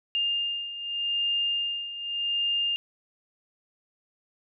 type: beating tone pair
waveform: sine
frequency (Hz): 2810 / 2810.84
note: F7 / F7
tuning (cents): +10 / +11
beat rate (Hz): 0.84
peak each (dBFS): -32 / -27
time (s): 0.15-2.76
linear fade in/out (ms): 0
effects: none